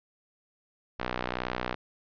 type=tone with band-pass filter; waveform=sawtooth; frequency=61.74 Hz; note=B1; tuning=in tune; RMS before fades=-34 dBFS; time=0.99-1.75 s; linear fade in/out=10 ms; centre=1400 Hz; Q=0.55; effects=resampled to 11025 Hz